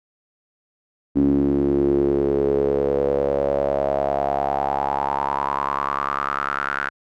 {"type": "tone with band-pass filter sweep", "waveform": "sawtooth", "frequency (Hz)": 70, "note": "C#2", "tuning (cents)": 18, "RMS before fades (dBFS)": -21, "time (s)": [1.15, 6.9], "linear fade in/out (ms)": 20, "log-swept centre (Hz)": [280, 1500], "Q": 6.5, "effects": []}